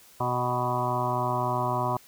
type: harmonic tone with a mistuned harmonic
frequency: 123.47 Hz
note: B2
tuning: in tune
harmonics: 1 / 2 / 3 / 5 / 6 / 7 / 8 / 9 / 10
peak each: -31 / -37 / -35 / -33 / -32 / -39 / -29 / -34 / -39 dBFS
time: 0.2-1.97 s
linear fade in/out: 5 ms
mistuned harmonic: 6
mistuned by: +17 cents
effects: white hiss -54 dBFS RMS until 2.07 s